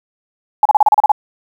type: tone bursts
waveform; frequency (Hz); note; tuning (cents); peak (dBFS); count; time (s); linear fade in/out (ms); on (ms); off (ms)
sine; 845; G#5; +30; -5; 9; 0.63-1.118; 2; 24; 34
effects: 7-bit